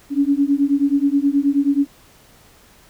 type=beating tone pair; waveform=sine; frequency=277.2 / 286.6 Hz; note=C#4 / D4; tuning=0 / -42 cents; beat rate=9.4 Hz; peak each=-17 dBFS; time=0.1-1.87 s; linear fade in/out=50 ms; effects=pink hiss -50 dBFS RMS until 2.89 s